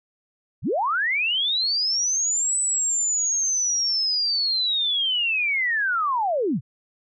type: linear two-way sweep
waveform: sine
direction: up then down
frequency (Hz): 60.1 to 8030 to 95.4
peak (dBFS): -20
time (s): 0.62-6.61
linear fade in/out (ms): 50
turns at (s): 2.58
effects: none